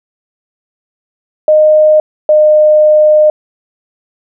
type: tone pair in turn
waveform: sine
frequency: 615 / 610 Hz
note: D#5 / D#5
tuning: -20 / -34 cents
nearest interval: unison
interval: 14 cents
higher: first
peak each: -3 dBFS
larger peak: neither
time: 1.48-2 / 2.29-3.3 s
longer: second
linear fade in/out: 2 ms
effects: none